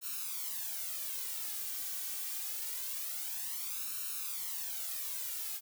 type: noise with flanger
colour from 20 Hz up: blue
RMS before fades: -39 dBFS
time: 0.01-5.61 s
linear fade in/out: 50 ms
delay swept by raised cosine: 0.73 to 2.63 ms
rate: 0.25 Hz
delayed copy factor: +0.85
effects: none